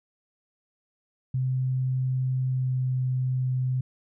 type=tone with pitch glide; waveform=sine; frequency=129.4 to 128.43 Hz; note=C3 to C3; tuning=-19 to -32 cents; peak=-23 dBFS; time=1.34-3.81 s; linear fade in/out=5 ms; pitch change=-13 cents; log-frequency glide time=2.5-2.72 s; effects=none